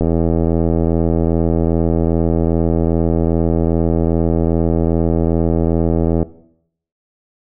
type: click train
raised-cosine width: 2 ms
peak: -3 dBFS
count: 514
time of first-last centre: 0.01-6.228 s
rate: 82.5 Hz
effects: noise-tail reverb RT60 0.7 s tail -17 dB re dry